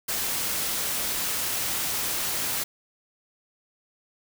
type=noise; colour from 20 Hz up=white; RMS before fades=-28 dBFS; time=0.08-2.64 s; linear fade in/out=10 ms; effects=none